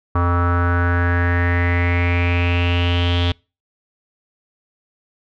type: tone with low-pass filter sweep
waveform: square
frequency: 87.31 Hz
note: F2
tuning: in tune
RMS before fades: -17 dBFS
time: 0.15-3.32 s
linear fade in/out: 5 ms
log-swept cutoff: 1200 to 3400 Hz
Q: 6.7
effects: noise-tail reverb RT60 0.3 s tail -26 dB re dry